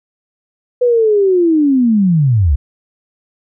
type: linear sweep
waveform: sine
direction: down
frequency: 499.7 to 61.74 Hz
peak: -8 dBFS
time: 0.81-2.56 s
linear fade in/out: 10 ms
effects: none